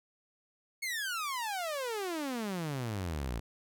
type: exponential sweep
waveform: sawtooth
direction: down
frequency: 2217 to 53.8 Hz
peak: -30 dBFS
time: 0.82-3.4 s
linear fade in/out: 10 ms
effects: none